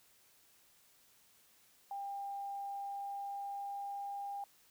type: tone with pitch glide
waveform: sine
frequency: 798 to 803.1 Hz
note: G5 to G5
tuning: +31 to +42 cents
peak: -39 dBFS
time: 1.91-4.44 s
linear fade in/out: 2 ms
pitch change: +11 cents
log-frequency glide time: 2.62-4.32 s
effects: white hiss -67 dBFS RMS until 4.7 s